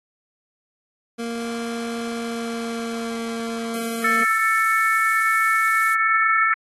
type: tone with pitch glide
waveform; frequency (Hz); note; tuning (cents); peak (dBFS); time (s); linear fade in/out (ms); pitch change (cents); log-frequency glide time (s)
25% pulse; 232.6 to 229.5; A#3 to A#3; -4 to -27; -22; 1.18-4.25; 20; -23; 2.1-3.3
type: noise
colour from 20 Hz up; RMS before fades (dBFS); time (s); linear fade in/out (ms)
violet; -30; 3.74-5.94; 0
type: harmonic tone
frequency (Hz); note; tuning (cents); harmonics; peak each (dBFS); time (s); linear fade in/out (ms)
442.7; A4; +11; 3 / 4 / 5; -19 / -21 / -23; 4.04-6.54; 5
effects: AAC 32 kbps

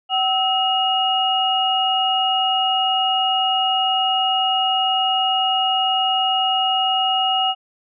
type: tone cluster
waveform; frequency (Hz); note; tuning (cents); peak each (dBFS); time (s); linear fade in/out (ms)
sine; 759 / 1300 / 2870; F#5 / E6 / F7; +44 / -24 / +47; -19 / -28 / -19; 0.09-7.55; 50
effects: none

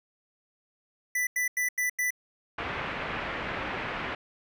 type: tone bursts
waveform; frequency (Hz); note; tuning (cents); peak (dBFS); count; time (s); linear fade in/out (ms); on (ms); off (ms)
square; 1985; B6; +8; -26; 5; 1.15-2.106; 5; 120; 89
type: low-pass noise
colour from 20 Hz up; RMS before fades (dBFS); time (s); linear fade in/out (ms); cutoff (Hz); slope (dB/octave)
white; -34; 2.58-4.15; 5; 2400; 24
effects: none

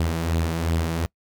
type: tone with flanger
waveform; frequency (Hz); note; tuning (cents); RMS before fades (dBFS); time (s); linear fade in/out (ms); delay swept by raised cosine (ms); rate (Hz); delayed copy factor
sawtooth; 82.41; E2; 0; -24; 0-1.06; 0; 0.24 to 5.94; 2.7; +0.5
effects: noise-tail reverb RT60 0.1 s tail -25 dB re dry

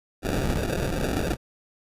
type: noise with sample-and-hold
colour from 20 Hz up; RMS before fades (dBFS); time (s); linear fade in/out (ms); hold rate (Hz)
pink; -26; 0.22-1.37; 50; 1050
effects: resampled to 32000 Hz

